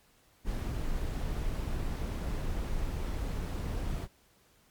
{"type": "noise", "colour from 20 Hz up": "brown", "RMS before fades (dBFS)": -33, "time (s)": [0.44, 4.08], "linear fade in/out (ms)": 50, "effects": ["pink hiss -65 dBFS RMS until 4.7 s", "MP3 96 kbps"]}